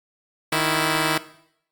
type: tone pair together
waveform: 5% pulse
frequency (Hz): 155.79 / 330.1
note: D#3 / E4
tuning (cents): +3 / +2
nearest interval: octave + minor second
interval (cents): 1299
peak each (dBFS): -11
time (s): 0.52-1.18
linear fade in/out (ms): 5
effects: noise-tail reverb RT60 0.7 s tail -17 dB re dry + Opus 48 kbps